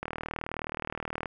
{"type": "click train", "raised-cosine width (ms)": 0.5, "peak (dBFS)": -18, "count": 49, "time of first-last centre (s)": [0.03, 1.258], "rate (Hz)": 39.1, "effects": []}